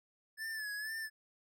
square tone with vibrato, 1730 Hz, A6, 30 cents flat, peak -39 dBFS, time 0.37-1.1 s, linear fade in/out 50 ms, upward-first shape sine, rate 2.1 Hz, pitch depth 65 cents each way, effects none

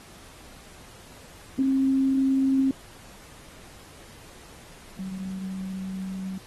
sine tone pair in turn, 267.7 / 189.54 Hz, C4 / F#3, +40 / +42 cents, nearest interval tritone, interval 598 cents, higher first, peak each -19 / -30 dBFS, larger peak first, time 1.59-2.71 / 4.99-6.38 s, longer second, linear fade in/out 2 ms, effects pink hiss -49 dBFS RMS until 6.46 s + AAC 32 kbps

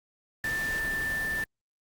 sine tone in noise, 1774 Hz, A6, 14 cents sharp, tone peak -28 dBFS, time 0.44-1.44 s, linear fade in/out 2 ms, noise pink, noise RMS -38 dBFS, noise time 0.44-1.44 s, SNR +7 dB, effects Opus 48 kbps

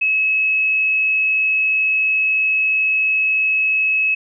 sine tone, 2577 Hz, E7, 40 cents flat, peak -14 dBFS, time 0.01-4.15 s, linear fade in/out 10 ms, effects none

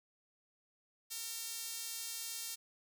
sawtooth tone with high-pass filter, 457.2 Hz, A#4, 34 cents flat, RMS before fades -43 dBFS, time 1.1-2.56 s, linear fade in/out 20 ms, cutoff 5500 Hz, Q 0.79, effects none

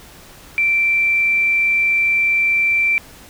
sine tone, 2345 Hz, D7, 3 cents flat, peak -13 dBFS, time 0.58-2.98 s, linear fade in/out 0 ms, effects pink hiss -42 dBFS RMS until 3.29 s

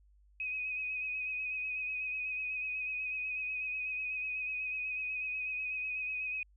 sine tone with vibrato, 2518 Hz, D#7, 20 cents sharp, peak -34 dBFS, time 0.4-6.43 s, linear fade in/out 2 ms, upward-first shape sine, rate 8.1 Hz, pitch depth 30 cents each way, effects added 50 Hz sine -61 dBFS peak until 6.56 s

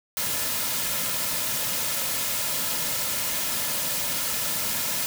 white noise with comb filter, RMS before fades -27 dBFS, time 0.17-5.06 s, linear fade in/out 0 ms, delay 2.6 ms, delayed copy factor -0.5, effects none

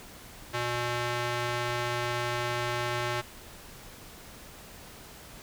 square tone with band-pass filter, 120.8 Hz, B2, 38 cents flat, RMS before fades -31 dBFS, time 0.53-3.22 s, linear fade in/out 20 ms, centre 1800 Hz, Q 0.55, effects pink hiss -48 dBFS RMS until 5.42 s

